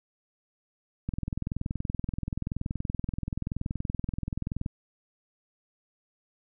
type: click train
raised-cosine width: 5 ms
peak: -18 dBFS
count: 76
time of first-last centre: 1.09-4.661 s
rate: 21 Hz
effects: none